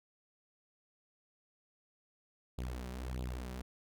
sawtooth tone with flanger, 62.8 Hz, B1, 30 cents sharp, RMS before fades -41 dBFS, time 2.58-3.62 s, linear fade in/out 5 ms, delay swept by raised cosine 0.25 to 5.25 ms, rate 1.6 Hz, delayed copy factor +0.85, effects none

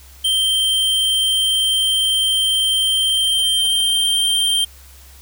square tone with pitch glide, 3139 to 3159 Hz, G7 to G7, +2 to +13 cents, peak -15 dBFS, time 0.24-4.65 s, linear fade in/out 10 ms, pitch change +11 cents, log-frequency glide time 2.86-4.07 s, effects added 67 Hz sine -42 dBFS peak until 5.21 s + white hiss -46 dBFS RMS until 5.21 s

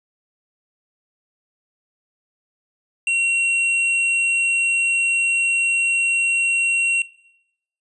sine tone with hard clipping, 2738 Hz, F7, 35 cents flat, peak -18 dBFS, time 3.07-7.02 s, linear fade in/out 2 ms, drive 6 dB, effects noise-tail reverb RT60 0.8 s tail -19 dB re dry + resampled to 24000 Hz

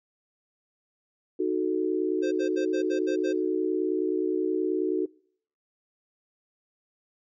sine chord, D# diminished, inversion none, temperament equal, 311.1 / 370 / 440 Hz, D#4 / F#4 / A4, 0 / 0 / 0 cents, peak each -29 / -26 / -31 dBFS, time 1.39-5.06 s, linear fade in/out 10 ms
square tone bursts, 523 Hz, C5, 1 cent flat, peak -32 dBFS, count 7, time 2.22-3.333 s, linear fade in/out 20 ms, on 99 ms, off 70 ms
effects noise-tail reverb RT60 0.6 s tail -25 dB re dry + resampled to 16000 Hz

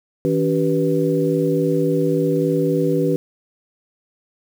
sine tone cluster, 160.7 / 284.2 / 385.1 / 488.7 Hz, E3 / C#4 / G4 / B4, -44 / +43 / -31 / -18 cents, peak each -21 dBFS, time 0.25-3.16 s, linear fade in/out 0 ms, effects 7-bit

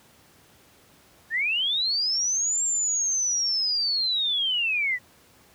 sine linear two-way sweep, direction up then down, 1711 to 7459 to 1912 Hz, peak -22 dBFS, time 1.3-4.99 s, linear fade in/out 50 ms, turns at 2.63 s, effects pink hiss -56 dBFS RMS until 5.54 s + high-pass 80 Hz 12 dB/octave

